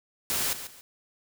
white noise with echo, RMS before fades -28 dBFS, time 0.3-0.53 s, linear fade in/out 0 ms, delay 140 ms, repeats 2, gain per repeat -11 dB, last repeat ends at 0.81 s, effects none

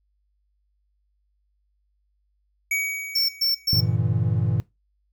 square tone with exponential decay, 2260 Hz, C#7, 33 cents sharp, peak -21 dBFS, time 2.71-3.96 s, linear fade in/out 5 ms, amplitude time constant 270 ms
square tone bursts, 5420 Hz, E8, 47 cents sharp, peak -19 dBFS, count 3, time 3.15-3.81 s, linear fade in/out 10 ms, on 140 ms, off 120 ms
triangle chord, E half-diminished seventh, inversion first, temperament equal, 98 / 116.54 / 146.83 / 164.81 Hz, G2 / Bb2 / D3 / E3, 0 / 0 / 0 / 0 cents, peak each -23 / -21 / -27 / -26 dBFS, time 3.73-4.6 s, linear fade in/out 0 ms
effects noise-tail reverb RT60 0.2 s tail -20 dB re dry + added 50 Hz sine -66 dBFS peak until 5.12 s

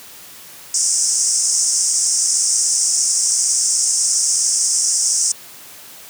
white band-pass noise, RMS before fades -17 dBFS, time 0.74-5.32 s, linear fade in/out 5 ms, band 5200 to 9100 Hz, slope 96 dB/octave, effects white hiss -39 dBFS RMS until 6.09 s + high-pass 80 Hz 12 dB/octave

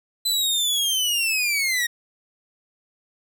sawtooth linear sweep, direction down, 4043 to 1864.7 Hz, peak -17 dBFS, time 0.25-1.87 s, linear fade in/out 10 ms, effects none

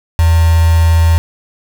sine tone with quantisation, 82.6 Hz, E2, 4 cents sharp, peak -6 dBFS, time 0.19-1.18 s, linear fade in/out 0 ms, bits 3, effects none

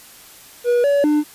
triangle tone with pitch steps, 483.1 / 568 / 299.3 Hz, B4 / C#5 / D4, -38 / +42 / +33 cents, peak -11 dBFS, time 0.64-1.24 s, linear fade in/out 50 ms, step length 200 ms, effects white hiss -43 dBFS RMS until 1.34 s + resampled to 32000 Hz

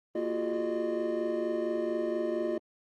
triangle tone cluster, 232.6 / 344.7 / 369 / 415.1 / 609 Hz, A#3 / F4 / F#4 / G#4 / D#5, -4 / -23 / -5 / -1 / -37 cents, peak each -37 / -30 / -34 / -38 / -32 dBFS, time 0.15-2.58 s, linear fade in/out 5 ms, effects Opus 24 kbps

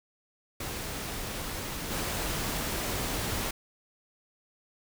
pink noise with level steps, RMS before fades -36 / -32 dBFS, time 0.6-3.51 s, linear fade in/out 5 ms, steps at 1.9 s, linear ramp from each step 20 ms, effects none

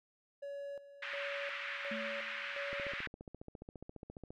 triangle tone with tremolo, 564 Hz, C#5, 30 cents sharp, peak -39 dBFS, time 0.42-2.99 s, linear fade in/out 10 ms, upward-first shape square, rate 1.4 Hz, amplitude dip 75%
white band-pass noise, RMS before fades -42 dBFS, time 1.02-3.07 s, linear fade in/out 5 ms, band 1400 to 2400 Hz, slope 24 dB/octave
sine tone with exponential decay, 220.3 Hz, A3, 2 cents sharp, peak -39 dBFS, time 1.91-2.56 s, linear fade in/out 5 ms, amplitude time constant 140 ms
click train, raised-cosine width 2 ms, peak -34 dBFS, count 24, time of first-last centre 2.73-4.305 s, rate 14.6 Hz
effects none

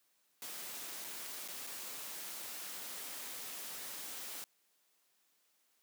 white noise with dropouts, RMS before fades -45 dBFS, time 0.42-4.44 s, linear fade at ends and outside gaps 0 ms, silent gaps 1.042-1.046 / 1.477-1.485 / 1.667-1.672 s, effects white hiss -75 dBFS RMS until 5.82 s + high-pass 200 Hz 12 dB/octave

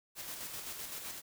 white noise with tremolo, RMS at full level -42 dBFS, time 0.15-1.22 s, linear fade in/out 50 ms, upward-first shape square, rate 7.8 Hz, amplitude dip 35%, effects none

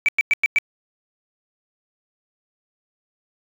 sine tone bursts, 2309 Hz, D7, 30 cents flat, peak -12 dBFS, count 5, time 0.06-0.585 s, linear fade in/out 0 ms, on 25 ms, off 100 ms, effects tanh soft clip ceiling -9 dBFS

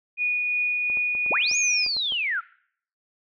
sine tone with tremolo, 2460 Hz, D#7, 20 cents flat, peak -20 dBFS, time 0.17-1.89 s, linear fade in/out 50 ms, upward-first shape triangle, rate 2.8 Hz, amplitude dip 25%
clicks, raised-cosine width 1 ms, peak -28 dBFS, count 8, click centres 0.9 / 0.972 / 1.151 / 1.263 / 1.514 / 1.864 / 1.967 / 2.122 s
sine linear two-way sweep, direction up then down, 43.65 to 6750 to 1261 Hz, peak -23 dBFS, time 1.3-2.41 s, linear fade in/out 20 ms, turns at 1.57 s
effects noise-tail reverb RT60 0.6 s tail -21 dB re dry

